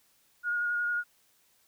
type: tone with vibrato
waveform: sine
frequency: 1435 Hz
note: F6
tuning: 47 cents sharp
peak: -27 dBFS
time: 0.43-1.04 s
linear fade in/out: 50 ms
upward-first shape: square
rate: 11 Hz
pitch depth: 12 cents each way
effects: white hiss -67 dBFS RMS until 1.67 s